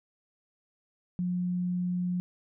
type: tone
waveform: sine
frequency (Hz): 179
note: F3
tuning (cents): +43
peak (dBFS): -27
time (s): 1.19-2.2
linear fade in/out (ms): 0
effects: none